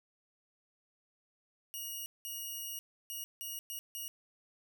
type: tone bursts at uneven times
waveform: 5% pulse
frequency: 2879 Hz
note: F#7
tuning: 48 cents flat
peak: -31 dBFS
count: 6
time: 1.74-2.06 / 2.25-2.79 / 3.1-3.24 / 3.41-3.59 / 3.7-3.79 / 3.95-4.08 s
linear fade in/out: 0 ms
effects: none